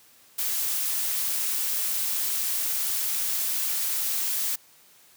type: noise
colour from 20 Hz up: blue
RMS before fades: -27 dBFS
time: 0.38-4.56 s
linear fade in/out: 10 ms
effects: white hiss -56 dBFS RMS until 5.16 s + high-pass 80 Hz 12 dB/octave